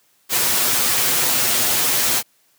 white noise with comb filter, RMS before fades -18 dBFS, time 0.29-2.23 s, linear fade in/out 50 ms, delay 8.2 ms, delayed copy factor +0.65, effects white hiss -60 dBFS RMS until 2.58 s + high-pass 100 Hz 12 dB/octave

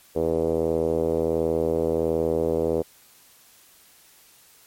5% pulse tone with low-pass filter, 81.4 Hz, E2, 21 cents flat, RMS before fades -23 dBFS, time 0.15-2.83 s, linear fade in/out 20 ms, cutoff 470 Hz, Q 3.9, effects white hiss -54 dBFS RMS until 4.66 s + MP3 64 kbps

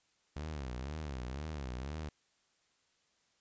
sawtooth tone with vibrato, 69.3 Hz, C#2, in tune, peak -35 dBFS, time 0.36-2.09 s, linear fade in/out 5 ms, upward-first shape sine, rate 2 Hz, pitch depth 220 cents each way, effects white hiss -74 dBFS RMS until 3.4 s + resampled to 16000 Hz

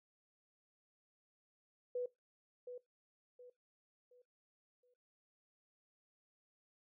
sine tone with echo, 493.9 Hz, B4, in tune, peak -36 dBFS, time 1.95-2.06 s, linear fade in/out 5 ms, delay 720 ms, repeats 4, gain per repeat -9 dB, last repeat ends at 4.94 s, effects noise-tail reverb RT60 0.2 s tail -21 dB re dry

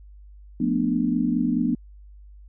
sine chord, B half-diminished seventh, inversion second, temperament just, 177.8 / 222.2 / 246.9 / 296.3 Hz, F3 / A3 / B3 / D4, +31 / +17 / 0 / +15 cents, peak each -28 / -26 / -23 / -26 dBFS, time 0.6-1.75 s, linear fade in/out 5 ms, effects added 50 Hz sine -43 dBFS peak until 2.48 s

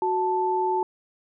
sine tone pair together, 370 / 880 Hz, F#4 / A5, 0 / 0 cents, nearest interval octave + minor third, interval 1500 cents, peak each -25 / -23 dBFS, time 0.02-0.83 s, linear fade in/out 2 ms, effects none

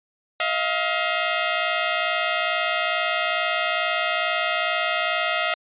10% pulse tone pair together, 637.7 / 700 Hz, D#5 / F5, +42 / +4 cents, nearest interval major second, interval 162 cents, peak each -15 dBFS, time 0.4-5.54 s, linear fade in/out 2 ms, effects resampled to 8000 Hz

